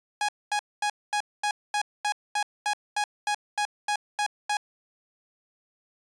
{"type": "tone bursts", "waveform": "sawtooth", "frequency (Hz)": 830.6, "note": "G#5", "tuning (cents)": 0, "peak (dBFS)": -20, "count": 15, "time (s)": [0.21, 4.57], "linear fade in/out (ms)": 2, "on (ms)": 76, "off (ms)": 230, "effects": ["resampled to 22050 Hz"]}